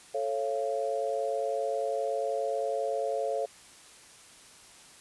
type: chord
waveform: sine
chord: A augmented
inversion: none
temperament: just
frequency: 440 / 550 / 687.5 Hz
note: A4 / C#5 / E#5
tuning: 0 / -14 / -27 cents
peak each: -33 / -31 / -33 dBFS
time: 0.14-3.46 s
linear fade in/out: 10 ms
effects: white hiss -53 dBFS RMS until 5 s + resampled to 24000 Hz